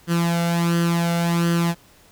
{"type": "tone with flanger", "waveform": "sawtooth", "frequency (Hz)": 170, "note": "F3", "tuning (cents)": -46, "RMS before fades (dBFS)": -20, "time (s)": [0.07, 1.75], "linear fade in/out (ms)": 50, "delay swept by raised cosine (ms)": [0.64, 1.43], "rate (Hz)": 1.4, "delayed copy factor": 0.65, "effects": ["pink hiss -52 dBFS RMS until 2.11 s"]}